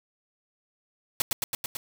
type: noise with echo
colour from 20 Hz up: white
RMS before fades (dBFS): -24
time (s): 1.2-1.22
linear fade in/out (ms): 2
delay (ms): 110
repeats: 5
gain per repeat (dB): -2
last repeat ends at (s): 1.77
effects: none